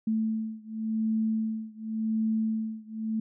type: beating tone pair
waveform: sine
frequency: 220 / 220.9 Hz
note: A3 / A3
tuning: 0 / +7 cents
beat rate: 0.9 Hz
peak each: -29 / -30 dBFS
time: 0.07-3.2 s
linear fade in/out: 5 ms
effects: none